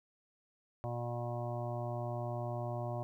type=harmonic tone; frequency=120 Hz; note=B2; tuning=49 cents flat; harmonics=1 / 2 / 3 / 5 / 6 / 7 / 8 / 9; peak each=-38 / -49 / -46 / -42 / -44 / -53 / -50 / -52 dBFS; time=0.84-3.03 s; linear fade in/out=0 ms; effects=12-bit